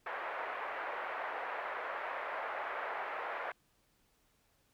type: band-pass noise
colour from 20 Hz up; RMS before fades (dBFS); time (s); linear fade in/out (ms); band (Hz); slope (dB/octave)
pink; -40; 0.06-3.52; 5; 560 to 2000; 24
effects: pink hiss -73 dBFS RMS until 4.73 s